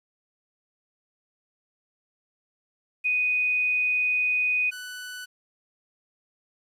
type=tone pair in turn; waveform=sine / sawtooth; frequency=2489 / 1491.1 Hz; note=D#7 / F#6; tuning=0 / +13 cents; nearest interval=major sixth; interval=887 cents; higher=first; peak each=-21 / -32 dBFS; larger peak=first; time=3.04-4.71 / 4.71-5.26 s; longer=first; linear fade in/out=20 ms; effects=resampled to 32000 Hz + 10-bit